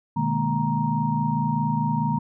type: tone cluster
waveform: sine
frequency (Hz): 123.3 / 152.4 / 209.4 / 234.1 / 936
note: B2 / D#3 / G#3 / A#3 / A#5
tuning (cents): -2 / -36 / +15 / +8 / +7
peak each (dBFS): -31 / -25 / -28 / -28 / -26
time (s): 0.16-2.19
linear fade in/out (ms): 10
effects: none